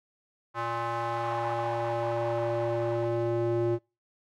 square tone with band-pass filter sweep, 117.2 Hz, A#2, 10 cents sharp, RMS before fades -29 dBFS, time 0.54-3.79 s, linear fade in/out 50 ms, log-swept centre 1100 to 380 Hz, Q 2.2, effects noise-tail reverb RT60 0.3 s tail -26 dB re dry + AAC 64 kbps

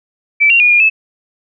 sine tone with pitch steps, 2317 / 2759 / 2442 / 2419 / 2608 Hz, D7 / F7 / D#7 / D#7 / E7, -24 / -22 / -33 / -49 / -19 cents, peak -6 dBFS, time 0.4-0.9 s, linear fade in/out 20 ms, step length 100 ms, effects none

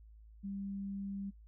sine tone, 197.6 Hz, G3, 14 cents sharp, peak -38 dBFS, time 0.43-1.31 s, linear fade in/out 20 ms, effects noise-tail reverb RT60 0.1 s tail -23 dB re dry + added 54 Hz sine -54 dBFS peak until 1.47 s

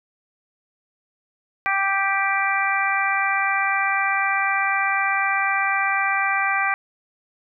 harmonic tone, 392 Hz, G4, in tune, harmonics 2 / 3 / 4 / 5 / 6, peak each -25 / -25 / -25 / -25 / -25 dBFS, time 1.66-6.74 s, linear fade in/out 0 ms, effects none

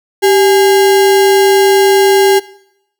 sine tone with sample-and-hold, 390 Hz, G4, 9 cents flat, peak -5 dBFS, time 0.22-2.4 s, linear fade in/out 20 ms, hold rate 1225 Hz, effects noise-tail reverb RT60 0.8 s tail -21 dB re dry

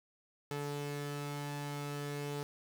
sawtooth tone pair together, 144.76 / 433.8 Hz, D3 / A4, -25 / -25 cents, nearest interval octave + perfect fifth, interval 1900 cents, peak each -35 / -39 dBFS, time 0.51-2.43 s, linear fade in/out 0 ms, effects none

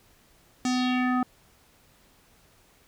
square tone with low-pass filter sweep, 251.7 Hz, B3, 33 cents sharp, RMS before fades -25 dBFS, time 0.65-1.23 s, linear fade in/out 2 ms, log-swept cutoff 7000 to 1100 Hz, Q 2.8, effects pink hiss -60 dBFS RMS until 2.87 s

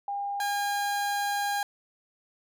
sine / 30% pulse tone pair in turn, 805 / 811.5 Hz, G5 / G#5, +46 / -40 cents, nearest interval unison, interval 14 cents, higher second, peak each -29 / -24 dBFS, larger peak second, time 0.08-0.4 / 0.4-1.63 s, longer second, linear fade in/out 2 ms, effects none

